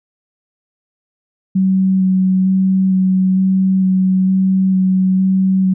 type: tone with vibrato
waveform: sine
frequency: 188.5 Hz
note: F#3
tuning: 32 cents sharp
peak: -10 dBFS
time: 1.55-5.74 s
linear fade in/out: 10 ms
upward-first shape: square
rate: 1.1 Hz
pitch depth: 10 cents each way
effects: none

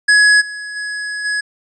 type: tone with level steps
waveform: square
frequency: 1681 Hz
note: G#6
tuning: 20 cents sharp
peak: -8 / -26 / -22 / -17 dBFS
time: 0.08-1.41 s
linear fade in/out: 10 ms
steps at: 0.4 / 0.75 / 1.24 s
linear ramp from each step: 20 ms
effects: resampled to 22050 Hz

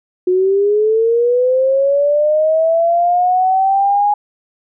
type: linear sweep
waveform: sine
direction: up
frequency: 360.3 to 831 Hz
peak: -10 dBFS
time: 0.27-4.14 s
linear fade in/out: 5 ms
effects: none

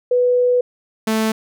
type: tone pair in turn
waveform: sine / sawtooth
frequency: 493.9 / 220 Hz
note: B4 / A3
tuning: 0 / 0 cents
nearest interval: octave + major second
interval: 1400 cents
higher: first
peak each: -12 dBFS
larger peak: neither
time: 0.11-0.61 / 1.07-1.32 s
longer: first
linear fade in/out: 5 ms
effects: none

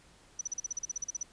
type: tone bursts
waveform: sine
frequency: 5950 Hz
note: F#8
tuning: 9 cents sharp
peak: -31 dBFS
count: 14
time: 0.39-1.231 s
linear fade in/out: 5 ms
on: 22 ms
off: 41 ms
effects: pink hiss -60 dBFS RMS until 1.32 s + resampled to 22050 Hz

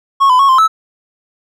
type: tone with pitch steps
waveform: triangle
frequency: 1098 / 1008 / 1102 / 1046 / 1307 Hz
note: C#6 / B5 / C#6 / C6 / E6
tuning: -17 / +35 / -11 / -1 / -15 cents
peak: -4 dBFS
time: 0.2-0.68 s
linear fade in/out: 20 ms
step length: 96 ms
effects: none

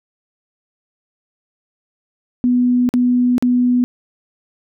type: tone with dropouts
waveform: sine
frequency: 246.9 Hz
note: B3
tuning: in tune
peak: -11 dBFS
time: 2.44-3.84 s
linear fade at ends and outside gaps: 0 ms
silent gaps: 2.89-2.939 / 3.381-3.425 s
effects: none

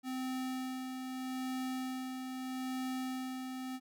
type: tone with tremolo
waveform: square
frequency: 258.4 Hz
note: C4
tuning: 21 cents flat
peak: -36 dBFS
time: 0.03-3.8 s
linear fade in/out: 50 ms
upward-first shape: sine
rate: 0.79 Hz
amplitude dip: 40%
effects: none

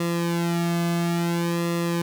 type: tone with flanger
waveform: sawtooth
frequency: 170.6 Hz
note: F3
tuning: 40 cents flat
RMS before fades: -24 dBFS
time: 0-2.02 s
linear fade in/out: 5 ms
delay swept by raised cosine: 1.3 to 2.13 ms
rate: 0.58 Hz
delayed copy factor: -0.9
effects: none

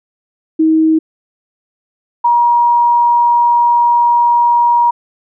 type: tone pair in turn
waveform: sine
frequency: 317.7 / 952 Hz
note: D#4 / A#5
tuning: +36 / +36 cents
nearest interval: octave + perfect fifth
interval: 1900 cents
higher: second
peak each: -7 dBFS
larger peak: neither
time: 0.59-0.99 / 2.24-4.91 s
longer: second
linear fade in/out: 10 ms
effects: none

